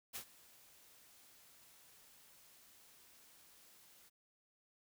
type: noise with ADSR envelope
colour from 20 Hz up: white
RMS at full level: -44 dBFS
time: 0.13-4.1 s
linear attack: 27 ms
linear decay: 86 ms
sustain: -20 dB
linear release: 23 ms
effects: none